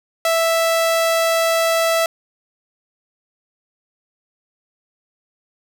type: tone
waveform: sawtooth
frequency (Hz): 659.3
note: E5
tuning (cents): 0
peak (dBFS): -11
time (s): 0.25-2.06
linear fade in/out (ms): 2
effects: none